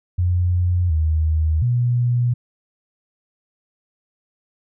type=tone with pitch steps; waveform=sine; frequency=89 / 78.7 / 121.6 Hz; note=F2 / D#2 / B2; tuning=+33 / +20 / -26 cents; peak=-15 dBFS; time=0.18-2.34 s; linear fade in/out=10 ms; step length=720 ms; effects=none